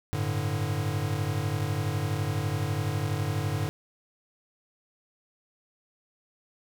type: chord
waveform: square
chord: G suspended second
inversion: none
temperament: equal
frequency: 98 / 110 / 146.83 Hz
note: G2 / A2 / D3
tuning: 0 / 0 / 0 cents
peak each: -32 dBFS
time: 0.13-3.69 s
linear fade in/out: 0 ms
effects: none